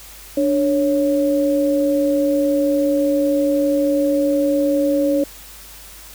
sine tone pair together, 293.4 / 554.4 Hz, D4 / C#5, -2 / 0 cents, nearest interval major seventh, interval 1102 cents, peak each -17 dBFS, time 0.37-5.24 s, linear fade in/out 5 ms, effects added 50 Hz sine -44 dBFS peak until 6.14 s + white hiss -40 dBFS RMS until 6.14 s

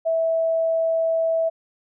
sine tone, 654 Hz, E5, 14 cents flat, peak -18 dBFS, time 0.05-1.5 s, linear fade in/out 20 ms, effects none

